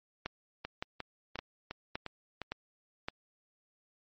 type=two click trains; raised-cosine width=0.3 ms; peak=-22 / -19 dBFS; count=6 / 6; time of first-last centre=0.65-2.417 / 0.26-3.085 s; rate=2.83 / 1.77 Hz; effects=MP3 32 kbps